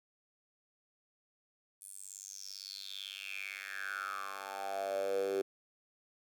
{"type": "tone with high-pass filter sweep", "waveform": "10% pulse", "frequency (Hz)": 97.8, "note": "G2", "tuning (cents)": -4, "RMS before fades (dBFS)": -40, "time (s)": [1.81, 5.42], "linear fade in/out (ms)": 10, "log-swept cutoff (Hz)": [9900, 390], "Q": 7.6, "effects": []}